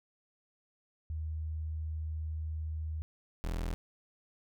sine / 35% pulse tone pair in turn, 78.5 / 41.58 Hz, D#2 / E1, +16 / +16 cents, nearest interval major seventh, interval 1100 cents, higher first, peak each -34 / -31 dBFS, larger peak second, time 1.1-3.02 / 3.44-3.74 s, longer first, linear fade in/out 0 ms, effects none

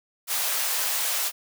white high-pass noise, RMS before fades -26 dBFS, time 0.27-1.32 s, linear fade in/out 50 ms, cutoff 540 Hz, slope 24 dB/octave, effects none

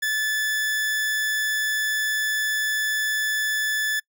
40% pulse tone, 1737 Hz, A6, 23 cents flat, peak -21 dBFS, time 0.02-4 s, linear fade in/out 10 ms, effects noise-tail reverb RT60 0.1 s tail -25 dB re dry

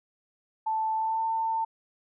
sine tone with pitch glide, 880 to 896.9 Hz, A5 to A5, 0 to +33 cents, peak -25 dBFS, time 0.66-1.65 s, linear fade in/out 10 ms, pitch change +33 cents, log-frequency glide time 0.95-1.24 s, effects none

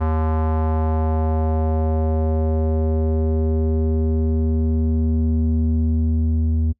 square tone with low-pass filter sweep, 79.1 Hz, D#2, 29 cents sharp, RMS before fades -19 dBFS, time 0-6.73 s, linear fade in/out 20 ms, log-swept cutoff 1100 to 180 Hz, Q 1.9, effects noise-tail reverb RT60 0.1 s tail -24 dB re dry

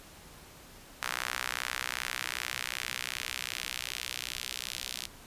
sawtooth tone with high-pass filter sweep, 62.6 Hz, B1, 24 cents sharp, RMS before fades -37 dBFS, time 1.02-5.07 s, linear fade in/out 5 ms, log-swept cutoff 1400 to 3500 Hz, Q 1.3, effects pink hiss -52 dBFS RMS until 5.26 s + resampled to 32000 Hz

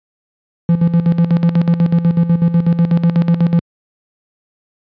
triangle tone with tremolo, 169.8 Hz, F3, 48 cents flat, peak -5 dBFS, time 0.69-3.59 s, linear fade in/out 0 ms, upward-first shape square, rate 8.1 Hz, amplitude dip 70%, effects high-pass 100 Hz 12 dB/octave + resampled to 11025 Hz

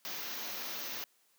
white band-stop noise, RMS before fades -40 dBFS, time 0.05-1.04 s, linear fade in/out 0 ms, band 6600 to 13000 Hz, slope 96 dB/octave, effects white hiss -70 dBFS RMS until 1.38 s + high-pass 200 Hz 12 dB/octave

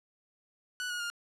sawtooth tone with pitch steps, 1480 / 1445.4 / 1411.5 Hz, F#6 / F#6 / F6, 0 / -41 / +18 cents, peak -30 dBFS, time 0.8-1.1 s, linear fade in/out 0 ms, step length 100 ms, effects low-pass 10000 Hz 12 dB/octave

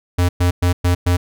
square tone bursts, 88.6 Hz, F2, 25 cents sharp, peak -13 dBFS, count 5, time 0.18-1.17 s, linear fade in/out 10 ms, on 110 ms, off 110 ms, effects none

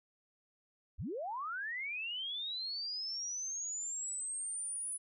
sine linear sweep, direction up, 35.24 to 10030 Hz, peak -37 dBFS, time 0.98-4.98 s, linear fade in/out 20 ms, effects none

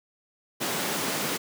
pink high-pass noise, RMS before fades -29 dBFS, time 0.6-1.38 s, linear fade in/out 20 ms, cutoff 160 Hz, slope 24 dB/octave, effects none

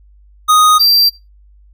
square tone pair in turn, 1244.5 / 4707 Hz, D#6 / D8, 0 / +3 cents, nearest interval octave + major seventh, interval 2303 cents, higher second, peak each -7 dBFS, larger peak neither, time 0.48-0.79 / 0.79-1.1 s, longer neither, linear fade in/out 20 ms, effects noise-tail reverb RT60 0.2 s tail -17 dB re dry + added 50 Hz sine -42 dBFS peak until 1.73 s

